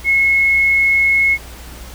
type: tone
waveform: sine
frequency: 2177 Hz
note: C#7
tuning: 32 cents flat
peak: -10 dBFS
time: 0.04-1.38 s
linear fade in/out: 50 ms
effects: added 60 Hz sine -34 dBFS peak until 1.94 s + pink hiss -37 dBFS RMS until 1.94 s